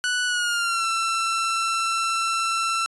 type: tone with pitch glide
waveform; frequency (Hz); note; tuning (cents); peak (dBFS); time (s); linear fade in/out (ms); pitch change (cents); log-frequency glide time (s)
sawtooth; 1480 to 1341.6; F#6 to E6; 0 to +30; -18; 0.04-2.86; 0; -170; 0.26-0.86
effects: resampled to 24000 Hz